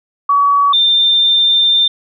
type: tone pair in turn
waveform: sine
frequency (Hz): 1134 / 3592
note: C#6 / A7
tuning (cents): +39 / +35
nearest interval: octave + minor sixth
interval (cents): 1996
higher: second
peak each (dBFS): -8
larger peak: neither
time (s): 0.29-0.73 / 0.73-1.88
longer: second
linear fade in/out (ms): 5
effects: none